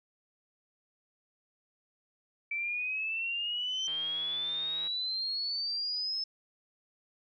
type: exponential sweep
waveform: sine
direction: up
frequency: 2315 to 5250 Hz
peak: -31 dBFS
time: 2.51-6.24 s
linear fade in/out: 5 ms
type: tone with exponential growth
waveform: sine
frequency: 5920 Hz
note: F#8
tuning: in tune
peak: -36 dBFS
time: 3.56-3.87 s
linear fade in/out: 1 ms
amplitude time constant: 66 ms
type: click train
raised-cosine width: 0.3 ms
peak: -34 dBFS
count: 160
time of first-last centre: 3.88-4.874 s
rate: 160 Hz
effects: none